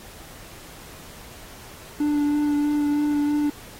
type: tone with vibrato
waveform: triangle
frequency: 293.7 Hz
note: D4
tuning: in tune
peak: -17 dBFS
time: 2-3.5 s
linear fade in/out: 5 ms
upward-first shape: sine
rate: 3.1 Hz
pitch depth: 14 cents each way
effects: pink hiss -44 dBFS RMS until 3.79 s + AAC 48 kbps